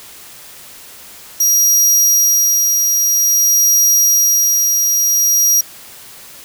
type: tone with tremolo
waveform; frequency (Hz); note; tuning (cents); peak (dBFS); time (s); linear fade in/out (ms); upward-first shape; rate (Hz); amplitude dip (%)
sawtooth; 5730; F8; +44; -6; 1.4-5.61; 5; sine; 0.51; 30
effects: white hiss -37 dBFS RMS until 6.44 s